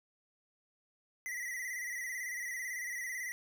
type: tone with vibrato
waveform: square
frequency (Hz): 1975.5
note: B6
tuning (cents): 0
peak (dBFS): -38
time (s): 1.26-3.32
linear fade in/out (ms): 0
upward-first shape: square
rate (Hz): 18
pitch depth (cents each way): 52
effects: none